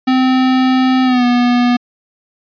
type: tone with pitch glide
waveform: square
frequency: 258.3 to 243.8 Hz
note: C4 to B3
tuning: -22 to -22 cents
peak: -10 dBFS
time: 0.07-1.77 s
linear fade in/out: 10 ms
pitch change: -100 cents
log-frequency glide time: 1.04-1.25 s
effects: resampled to 11025 Hz